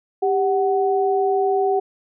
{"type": "tone pair together", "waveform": "sine", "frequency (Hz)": [394.4, 746.7], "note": ["G4", "F#5"], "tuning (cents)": [11, 16], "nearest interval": "major seventh", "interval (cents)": 1105, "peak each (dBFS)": [-18, -20], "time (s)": [0.22, 1.8], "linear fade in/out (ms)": 10, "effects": []}